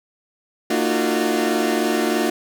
30% pulse tone cluster, 229 / 303.2 / 344 / 367.2 Hz, A#3 / D#4 / F4 / F#4, -31 / -45 / -26 / -13 cents, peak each -21 dBFS, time 0.7-2.3 s, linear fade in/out 5 ms, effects none

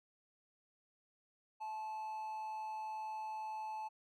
triangle tone with amplitude modulation, 869 Hz, A5, 22 cents flat, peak -37 dBFS, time 1.6-3.89 s, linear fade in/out 20 ms, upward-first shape sine, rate 199 Hz, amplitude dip 35%, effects none

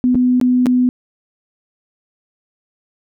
sine tone with dropouts, 250 Hz, B3, 21 cents sharp, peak -10 dBFS, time 0.04-0.89 s, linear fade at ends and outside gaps 0 ms, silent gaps 0.146-0.154 / 0.4-0.413 / 0.659-0.667 s, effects none

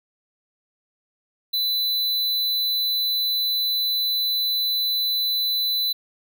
square tone, 4000 Hz, B7, 21 cents sharp, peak -21 dBFS, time 1.53-5.93 s, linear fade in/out 10 ms, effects none

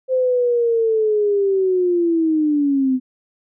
sine linear sweep, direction down, 521 to 253.2 Hz, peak -14 dBFS, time 0.08-3 s, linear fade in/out 50 ms, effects none

